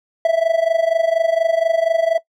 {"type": "tone with amplitude modulation", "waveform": "triangle", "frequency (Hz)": 659.3, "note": "E5", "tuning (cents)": 0, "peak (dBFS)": -8, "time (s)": [0.25, 2.18], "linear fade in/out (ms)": 2, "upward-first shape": "sine", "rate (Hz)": 24.2, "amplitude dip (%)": 75, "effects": ["noise-tail reverb RT60 0.1 s tail -18 dB re dry"]}